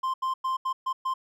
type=tone bursts at uneven times; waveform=triangle; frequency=1046.5 Hz; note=C6; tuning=in tune; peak=-23 dBFS; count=6; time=0.03-0.14 / 0.22-0.34 / 0.44-0.57 / 0.65-0.73 / 0.86-0.93 / 1.05-1.14 s; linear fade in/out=10 ms; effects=none